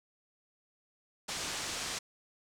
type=low-pass noise; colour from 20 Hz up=white; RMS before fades=-38 dBFS; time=1.28-1.99 s; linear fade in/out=10 ms; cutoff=7700 Hz; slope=24 dB/octave; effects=none